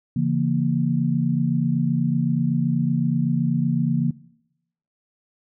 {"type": "chord", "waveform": "sine", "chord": "A# diminished", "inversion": "first", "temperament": "just", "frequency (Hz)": [139.85, 167.82, 233.1], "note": ["C#3", "E3", "A#3"], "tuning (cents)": [16, 31, 0], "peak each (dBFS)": -23, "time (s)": [0.16, 4.11], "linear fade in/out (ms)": 5, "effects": ["noise-tail reverb RT60 0.8 s tail -20 dB re dry"]}